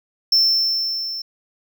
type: tone with level ramp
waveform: triangle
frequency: 5350 Hz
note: E8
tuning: 25 cents sharp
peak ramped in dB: -10 to -25 dBFS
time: 0.32-1.22 s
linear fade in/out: 5 ms
effects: none